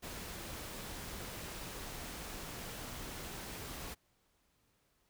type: noise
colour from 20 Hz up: pink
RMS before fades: -45 dBFS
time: 0.02-3.95 s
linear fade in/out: 20 ms
effects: pink hiss -75 dBFS RMS until 5.09 s